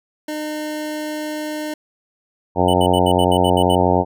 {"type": "tone", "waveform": "25% pulse", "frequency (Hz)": 304.5, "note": "D#4", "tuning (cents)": -37, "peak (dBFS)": -20, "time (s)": [0.28, 1.74], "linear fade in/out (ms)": 5}
{"type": "harmonic tone", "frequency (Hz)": 90.3, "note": "F#2", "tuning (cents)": -42, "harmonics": [1, 2, 3, 4, 5, 6, 7, 8, 9, 10], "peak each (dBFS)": [-22, -22, -22, -22, -22, -22, -22, -22, -22, -22], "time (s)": [2.55, 4.05], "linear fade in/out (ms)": 50}
{"type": "tone bursts", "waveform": "square", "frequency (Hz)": 2977, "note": "F#7", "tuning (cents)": 10, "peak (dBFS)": -24, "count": 9, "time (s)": [2.68, 3.753], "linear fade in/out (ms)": 5, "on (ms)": 57, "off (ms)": 70}
{"effects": []}